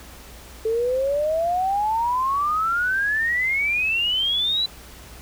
sine exponential sweep, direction up, 436.8 to 4000 Hz, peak -19 dBFS, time 0.65-4.66 s, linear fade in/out 5 ms, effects added 60 Hz sine -44 dBFS peak until 5.21 s + pink hiss -44 dBFS RMS until 5.21 s

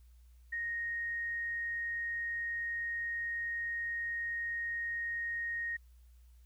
sine tone, 1864.7 Hz, A#6, in tune, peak -34 dBFS, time 0.52-5.77 s, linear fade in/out 10 ms, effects added 60 Hz sine -56 dBFS peak until 6.45 s + white hiss -75 dBFS RMS until 6.45 s

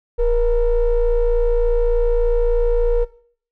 triangle ring-modulated tone, 223.7 Hz, A3, 29 cents sharp, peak -8 dBFS, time 0.18-3.05 s, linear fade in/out 20 ms, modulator 252 Hz, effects noise-tail reverb RT60 0.5 s tail -19 dB re dry + tanh soft clip ceiling -7 dBFS

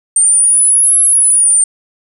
sine exponential two-way sweep, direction up then down, 8800 to 11010 to 8860 Hz, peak -6 dBFS, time 0.16-1.64 s, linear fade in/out 2 ms, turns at 1 s, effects none

